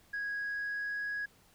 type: tone with pitch glide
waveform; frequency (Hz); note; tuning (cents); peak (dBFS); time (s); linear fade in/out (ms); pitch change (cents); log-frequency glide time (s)
sine; 1654 to 1663.6; G#6 to G#6; -8 to +2; -32; 0.13-1.26; 10; +10; 0.36-1.14
effects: tanh soft clip ceiling -31 dBFS + pink hiss -64 dBFS RMS until 1.54 s